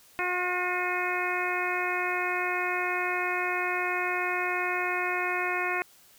harmonic tone with a mistuned harmonic, 359.4 Hz, F4, 50 cents sharp, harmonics 1 / 2 / 3 / 4 / 5 / 6 / 7, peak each -34 / -34 / -34 / -34 / -34 / -34 / -34 dBFS, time 0.19-5.82 s, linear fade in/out 0 ms, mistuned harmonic 5, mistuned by +16 cents, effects white hiss -57 dBFS RMS until 6.18 s

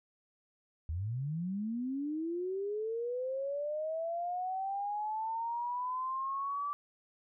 sine linear sweep, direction up, 74.1 to 1163 Hz, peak -33 dBFS, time 0.89-6.73 s, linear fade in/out 0 ms, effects none

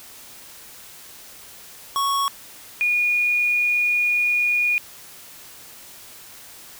square / sine tone pair in turn, 1108.7 / 2443 Hz, C#6 / D#7, 0 / -32 cents, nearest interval octave + major second, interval 1368 cents, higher second, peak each -20 / -17 dBFS, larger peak second, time 1.96-2.28 / 2.81-4.78 s, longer second, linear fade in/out 0 ms, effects white hiss -43 dBFS RMS until 6.79 s

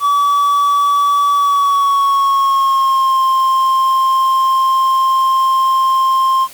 triangle tone with pitch glide, 1145 to 1056.1 Hz, D6 to C6, -44 to +16 cents, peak -8 dBFS, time 0-6.48 s, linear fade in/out 50 ms, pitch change -140 cents, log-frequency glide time 1.34-3.22 s, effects white hiss -37 dBFS RMS until 6.53 s + Opus 48 kbps

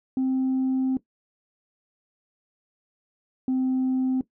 sine tone pair in turn, 261.6 / 259.2 Hz, C4 / C4, 0 / -16 cents, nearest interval unison, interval 16 cents, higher first, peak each -19 dBFS, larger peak neither, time 0.17-0.97 / 3.48-4.21 s, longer first, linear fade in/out 2 ms, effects noise-tail reverb RT60 0.1 s tail -17 dB re dry + tanh soft clip ceiling -19 dBFS

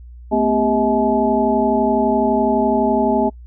sine tone cluster, 224 / 255.9 / 400 / 638 / 854 Hz, A3 / C4 / G4 / D#5 / G#5, +31 / -38 / +35 / +43 / +48 cents, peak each -20 dBFS, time 0.31-3.3 s, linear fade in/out 20 ms, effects noise-tail reverb RT60 0.1 s tail -26 dB re dry + added 60 Hz sine -35 dBFS peak until 3.46 s

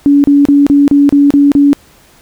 sine tone bursts, 284.5 Hz, C#4, 45 cents sharp, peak -3 dBFS, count 8, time 0.06-1.731 s, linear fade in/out 0 ms, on 180 ms, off 33 ms, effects pink hiss -44 dBFS RMS until 2.21 s

